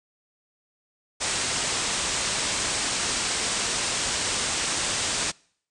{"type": "low-pass noise", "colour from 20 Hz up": "white", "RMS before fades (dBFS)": -27, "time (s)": [1.2, 5.32], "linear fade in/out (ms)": 20, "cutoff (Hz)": 9000, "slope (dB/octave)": 96, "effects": ["noise-tail reverb RT60 0.6 s tail -26 dB re dry"]}